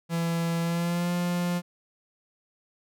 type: tone with pitch glide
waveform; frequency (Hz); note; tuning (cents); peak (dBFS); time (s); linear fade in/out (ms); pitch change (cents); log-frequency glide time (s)
45% pulse; 167.6 to 175.53; E3 to F3; +29 to +9; -25; 0.09-1.62; 50; +80; 0.61-1.12
effects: none